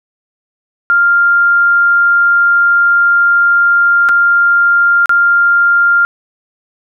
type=tone with dropouts; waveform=sine; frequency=1396.9 Hz; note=F6; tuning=in tune; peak=-6 dBFS; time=0.9-6.05 s; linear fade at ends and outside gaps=0 ms; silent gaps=4.088-4.092 / 5.058-5.094 s; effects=none